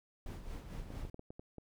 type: noise with tremolo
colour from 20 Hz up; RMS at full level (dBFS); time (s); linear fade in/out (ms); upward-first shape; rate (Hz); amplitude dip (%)
brown; -42; 0.26-1.1; 2; sine; 4.5; 55
type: clicks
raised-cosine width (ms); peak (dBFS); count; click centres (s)
2; -34; 7; 0.904 / 1.051 / 1.144 / 1.194 / 1.305 / 1.395 / 1.583
effects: none